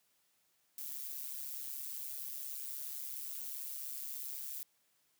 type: noise with amplitude modulation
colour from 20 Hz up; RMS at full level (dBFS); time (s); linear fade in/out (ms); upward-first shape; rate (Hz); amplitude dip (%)
violet; -40; 0.78-4.63; 2; sine; 137; 70
effects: white hiss -75 dBFS RMS until 5.19 s + high-pass 80 Hz 12 dB/octave